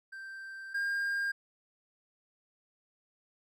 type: tone pair in turn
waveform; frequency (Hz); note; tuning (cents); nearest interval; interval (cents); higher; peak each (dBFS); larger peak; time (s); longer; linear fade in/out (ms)
triangle; 1568 / 1608.4; G6 / G6; 0 / +44; unison; 44; second; -40 / -28; second; 0.12-0.74 / 0.74-1.32; first; 10
effects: none